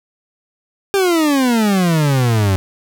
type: exponential sweep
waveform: 40% pulse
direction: down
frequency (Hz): 403.3 to 92.5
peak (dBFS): -11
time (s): 0.94-2.56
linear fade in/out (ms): 0
effects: none